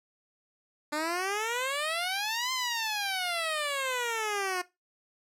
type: exponential two-way sweep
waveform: 10% pulse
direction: up then down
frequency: 293.7 to 1046.5 to 355.7 Hz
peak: -21 dBFS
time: 0.92-4.62 s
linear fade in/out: 10 ms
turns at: 2.52 s
effects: noise-tail reverb RT60 0.2 s tail -17 dB re dry + low-pass 12000 Hz 12 dB/octave